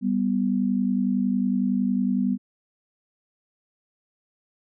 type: tone pair together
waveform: sine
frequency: 196 / 246.9 Hz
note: G3 / B3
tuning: 0 / 0 cents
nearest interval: major third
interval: 400 cents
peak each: -23 dBFS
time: 0.01-2.38 s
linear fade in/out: 50 ms
effects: none